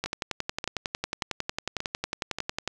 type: two click trains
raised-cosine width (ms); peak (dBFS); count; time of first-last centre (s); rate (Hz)
0.2; -11 / -14; 30 / 5; 0.04-2.676 / 0.06-2.386; 11 / 1.72
effects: none